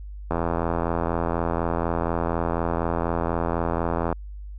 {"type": "click train", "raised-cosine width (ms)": 1, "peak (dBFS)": -10, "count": 322, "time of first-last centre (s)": [0.31, 4.127], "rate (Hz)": 84.1, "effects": ["added 50 Hz sine -34 dBFS peak until 4.58 s"]}